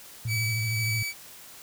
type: tone with vibrato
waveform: sine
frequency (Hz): 112.9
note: A2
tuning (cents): +45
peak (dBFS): -27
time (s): 0.25-1.03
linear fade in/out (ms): 5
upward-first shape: sine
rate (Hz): 13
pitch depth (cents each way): 73
type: tone with tremolo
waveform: sawtooth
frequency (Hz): 2290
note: D7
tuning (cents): -44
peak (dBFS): -24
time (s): 0.27-1.14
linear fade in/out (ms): 50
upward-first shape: sine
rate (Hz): 2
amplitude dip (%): 30
effects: white hiss -47 dBFS RMS until 1.62 s